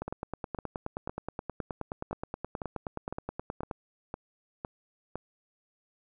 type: two click trains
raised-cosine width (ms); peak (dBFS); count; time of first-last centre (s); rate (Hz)
1; -21 / -20; 11 / 36; 0.08-5.156 / 0.02-3.712; 1.97 / 9.48
effects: none